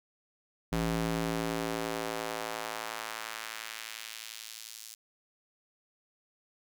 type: tone with high-pass filter sweep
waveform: square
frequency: 55.7 Hz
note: A1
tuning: 22 cents sharp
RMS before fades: -36 dBFS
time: 0.72-4.95 s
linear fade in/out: 10 ms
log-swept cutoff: 120 to 5800 Hz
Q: 0.92
effects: none